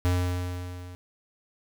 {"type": "tone with level ramp", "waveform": "square", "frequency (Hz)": 89.6, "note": "F2", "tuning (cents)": 45, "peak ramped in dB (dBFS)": [-21, -41], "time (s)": [0.05, 0.95], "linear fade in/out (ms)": 0, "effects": []}